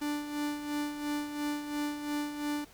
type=tone with tremolo; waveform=45% pulse; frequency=294.3 Hz; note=D4; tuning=4 cents sharp; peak=-30 dBFS; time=0.01-2.65 s; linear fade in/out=10 ms; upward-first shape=sine; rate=2.9 Hz; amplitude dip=60%; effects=pink hiss -57 dBFS RMS until 2.73 s